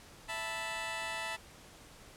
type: chord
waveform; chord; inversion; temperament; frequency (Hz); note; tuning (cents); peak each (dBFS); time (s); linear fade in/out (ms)
15% pulse; E suspended fourth; none; just; 659.3 / 879 / 988.9; E5 / A5 / B5; 0 / -2 / +2; -36 / -34 / -37; 0.28-1.37; 20
effects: pink hiss -55 dBFS RMS until 2.16 s + low-pass 11000 Hz 12 dB/octave